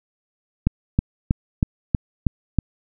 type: click train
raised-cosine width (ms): 5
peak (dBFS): -4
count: 7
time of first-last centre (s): 0.67-2.587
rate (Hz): 3.13
effects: none